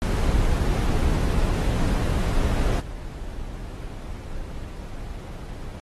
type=noise with level steps; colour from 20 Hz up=brown; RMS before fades=-21 / -34 dBFS; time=0.02-5.8 s; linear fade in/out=0 ms; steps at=2.8 s; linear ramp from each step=2 ms; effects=AAC 32 kbps